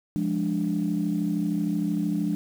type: chord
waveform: sine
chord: D diminished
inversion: first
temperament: equal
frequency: 174.61 / 207.7 / 293.7 Hz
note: F3 / Ab3 / D4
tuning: 0 / 0 / 0 cents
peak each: -27 dBFS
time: 0.16-2.35 s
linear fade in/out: 0 ms
effects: tanh soft clip ceiling -15 dBFS + 8-bit